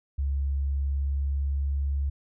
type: tone with pitch glide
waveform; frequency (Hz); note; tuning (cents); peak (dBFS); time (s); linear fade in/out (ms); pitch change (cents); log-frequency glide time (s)
sine; 69.3 to 69.86; C#2 to C#2; 0 to +14; -24; 0.18-2.1; 10; +14; 0.64-1.85
effects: none

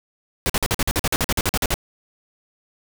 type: noise bursts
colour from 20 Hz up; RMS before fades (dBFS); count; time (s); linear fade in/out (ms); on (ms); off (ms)
pink; -20; 16; 0.46-1.741; 0; 36; 47
effects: none

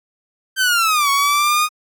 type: linear two-way sweep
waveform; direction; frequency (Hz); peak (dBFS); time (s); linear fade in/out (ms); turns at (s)
sawtooth; down then up; 1568 to 1108.7 to 1240; -10; 0.56-1.69; 50; 1.1
effects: AAC 64 kbps

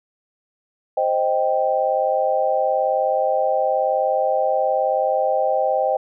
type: chord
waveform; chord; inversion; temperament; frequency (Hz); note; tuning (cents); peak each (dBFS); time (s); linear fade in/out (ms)
sine; C minor; none; equal; 523.3 / 622.3 / 784; C5 / Eb5 / G5; 0 / 0 / 0; -21; 0.97-5.97; 5
effects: none

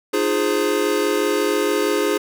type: chord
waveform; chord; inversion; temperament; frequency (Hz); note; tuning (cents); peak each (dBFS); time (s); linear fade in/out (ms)
square; F minor seventh; third; equal with one note detuned; 304.4 / 349.2 / 415.3 / 523.3; Eb4 / F4 / Ab4 / C5; -38 / 0 / 0 / 0; -25 / -25 / -21 / -26; 0.13-2.18; 10
effects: none

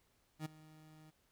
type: tone with ADSR envelope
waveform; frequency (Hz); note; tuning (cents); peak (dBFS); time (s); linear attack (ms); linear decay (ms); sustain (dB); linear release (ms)
30% pulse; 155.56; D#3; 0; -35; 0.39-1.11; 64; 12; -20; 16
effects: pink hiss -75 dBFS RMS until 1.31 s

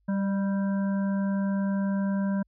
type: harmonic tone with a mistuned harmonic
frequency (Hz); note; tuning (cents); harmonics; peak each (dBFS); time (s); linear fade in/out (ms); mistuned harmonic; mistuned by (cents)
196; G3; 0; 1 / 3 / 5 / 7 / 8; -24 / -37 / -41 / -51 / -43; 0.08-2.43; 10; 3; +29
effects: added 50 Hz sine -66 dBFS peak until 2.47 s

